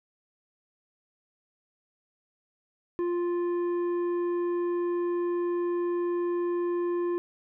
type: tone with tanh clipping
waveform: sine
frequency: 349.2 Hz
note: F4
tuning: in tune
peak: -27 dBFS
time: 2.99-7.18 s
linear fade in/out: 0 ms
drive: 8 dB
effects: none